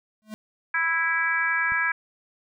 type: tone with exponential growth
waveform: square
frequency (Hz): 215.3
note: A3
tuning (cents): -37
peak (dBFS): -31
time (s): 0.22-0.34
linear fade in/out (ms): 0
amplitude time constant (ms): 25
type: harmonic tone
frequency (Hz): 329.6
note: E4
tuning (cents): 0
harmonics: 3 / 4 / 5 / 6 / 7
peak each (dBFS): -32 / -31 / -23 / -32 / -29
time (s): 0.74-1.92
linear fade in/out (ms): 5
type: click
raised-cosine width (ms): 5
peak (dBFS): -31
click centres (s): 1.721
effects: none